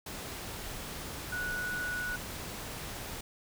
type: tone in noise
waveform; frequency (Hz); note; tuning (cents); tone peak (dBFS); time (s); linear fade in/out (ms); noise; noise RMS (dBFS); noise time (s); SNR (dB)
sine; 1470; F#6; -12; -33; 1.32-2.16; 5; pink; -41; 0.06-3.21; +5
effects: none